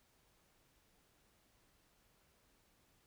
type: silence
effects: pink hiss -73 dBFS RMS until 3.06 s